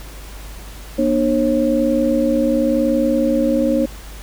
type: tone cluster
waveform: sine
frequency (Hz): 240.7 / 301.6 / 542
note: B3 / D4 / C#5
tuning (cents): -44 / +46 / -39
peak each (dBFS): -18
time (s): 0.98-3.86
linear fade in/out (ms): 10
effects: added 50 Hz sine -33 dBFS peak until 4.22 s + pink hiss -39 dBFS RMS until 4.22 s